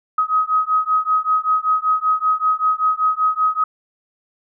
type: beating tone pair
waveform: sine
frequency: 1262 / 1267.2 Hz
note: D#6 / D#6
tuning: +24 / +31 cents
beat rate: 5.2 Hz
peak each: -18 dBFS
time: 0.18-3.64 s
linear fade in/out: 5 ms
effects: none